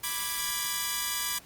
5% pulse chord, G# diminished, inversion first, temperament equal with one note detuned, 987.8 / 1174.7 / 1653.6 Hz, B5 / D6 / G#6, 0 / 0 / -8 cents, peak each -22 dBFS, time 0.03-1.39 s, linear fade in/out 10 ms, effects pink hiss -53 dBFS RMS until 1.45 s + Opus 32 kbps

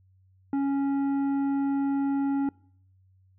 sine tone with tanh clipping, 277.2 Hz, C#4, in tune, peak -25 dBFS, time 0.53-2.49 s, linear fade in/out 2 ms, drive 9 dB, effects noise-tail reverb RT60 0.6 s tail -24 dB re dry + added 94 Hz sine -58 dBFS peak until 3.38 s

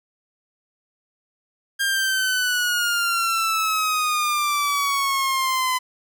sawtooth exponential sweep, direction down, 1610 to 1013 Hz, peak -16 dBFS, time 1.79-5.79 s, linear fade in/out 20 ms, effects none

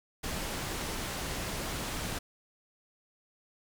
pink low-pass noise, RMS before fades -36 dBFS, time 0.23-2.19 s, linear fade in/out 10 ms, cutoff 12000 Hz, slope 12 dB/octave, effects none

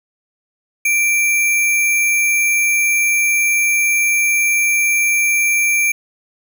sine tone with sample-and-hold, 2349 Hz, D7, in tune, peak -12 dBFS, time 0.85-5.92 s, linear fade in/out 5 ms, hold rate 8820 Hz, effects none

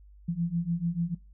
sine beating tone pair, 166.5 / 173.3 Hz, E3 / F3, +18 / -13 cents, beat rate 6.8 Hz, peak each -31 / -29 dBFS, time 0.28-1.15 s, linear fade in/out 10 ms, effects noise-tail reverb RT60 0.3 s tail -22 dB re dry + added 50 Hz sine -50 dBFS peak until 1.33 s

